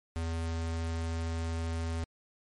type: tone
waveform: square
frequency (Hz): 82.41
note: E2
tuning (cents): 0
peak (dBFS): -32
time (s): 0.16-2.04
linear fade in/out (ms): 0
effects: MP3 48 kbps